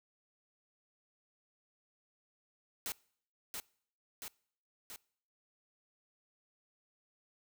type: noise with echo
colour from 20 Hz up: white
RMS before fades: -39 dBFS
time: 2.86-2.92 s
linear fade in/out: 0 ms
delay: 680 ms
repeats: 3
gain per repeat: -3 dB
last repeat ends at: 4.96 s
effects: noise-tail reverb RT60 0.6 s tail -24 dB re dry